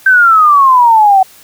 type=exponential sweep; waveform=sine; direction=down; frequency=1568 to 748 Hz; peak=-3 dBFS; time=0.06-1.23 s; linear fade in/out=5 ms; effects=white hiss -40 dBFS RMS until 1.43 s